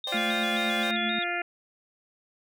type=tone with vibrato; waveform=sine; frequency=3554 Hz; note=A7; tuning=17 cents sharp; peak=-31 dBFS; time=0.04-1.24 s; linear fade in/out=2 ms; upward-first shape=square; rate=3.8 Hz; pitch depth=69 cents each way
type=chord; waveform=sawtooth; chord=C suspended second; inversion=none; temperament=equal; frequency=523.3 / 587.3 / 784 Hz; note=C5 / D5 / G5; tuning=0 / 0 / 0 cents; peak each=-34 dBFS; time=0.07-0.91 s; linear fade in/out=2 ms
type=harmonic tone; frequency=349.2 Hz; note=F4; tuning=in tune; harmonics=1 / 2 / 4 / 5 / 6 / 7 / 8; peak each=-37 / -33 / -34 / -35 / -34 / -35 / -42 dBFS; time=0.12-1.42 s; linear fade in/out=5 ms
type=tone with tremolo; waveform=sine; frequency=220 Hz; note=A3; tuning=in tune; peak=-29 dBFS; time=0.14-1.19 s; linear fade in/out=5 ms; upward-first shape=triangle; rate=7.8 Hz; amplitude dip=45%
effects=none